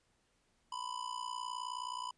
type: tone with amplitude modulation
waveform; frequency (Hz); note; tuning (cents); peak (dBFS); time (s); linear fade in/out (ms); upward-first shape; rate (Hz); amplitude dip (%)
square; 997; B5; +16; -36; 0.72-2.11; 5; sine; 59.3; 85
effects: pink hiss -75 dBFS RMS until 2.17 s + resampled to 22050 Hz